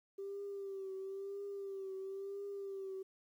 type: tone with vibrato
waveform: sine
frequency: 392 Hz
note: G4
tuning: in tune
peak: -40 dBFS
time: 0.18-3.03 s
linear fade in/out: 10 ms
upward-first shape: triangle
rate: 0.99 Hz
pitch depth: 49 cents each way
effects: tanh soft clip ceiling -37 dBFS + 12-bit